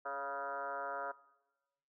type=tone with frequency modulation; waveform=sine; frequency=973 Hz; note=B5; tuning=26 cents flat; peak=-37 dBFS; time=0.05-1.12 s; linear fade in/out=10 ms; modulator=138 Hz; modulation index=3.6; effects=noise-tail reverb RT60 1.0 s tail -20 dB re dry + high-pass 300 Hz 12 dB/octave